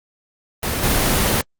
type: noise with level steps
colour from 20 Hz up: pink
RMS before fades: -22 / -17 dBFS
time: 0.63-1.41 s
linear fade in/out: 0 ms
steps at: 0.83 s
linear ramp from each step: 2 ms
effects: Opus 24 kbps